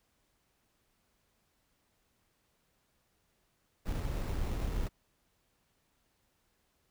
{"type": "noise with sample-and-hold", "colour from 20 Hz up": "brown", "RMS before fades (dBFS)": -34, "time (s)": [3.85, 4.89], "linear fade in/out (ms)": 20, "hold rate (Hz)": 3150, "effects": ["pink hiss -75 dBFS RMS until 6.9 s"]}